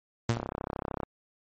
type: tone with exponential decay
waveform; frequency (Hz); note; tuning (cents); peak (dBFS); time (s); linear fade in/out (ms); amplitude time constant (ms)
sawtooth; 116.3; A#2; -4; -18; 0.29-0.48; 5; 41
type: click train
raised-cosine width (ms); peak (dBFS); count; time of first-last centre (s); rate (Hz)
1; -18; 23; 0.37-1.033; 33.2
effects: MP3 32 kbps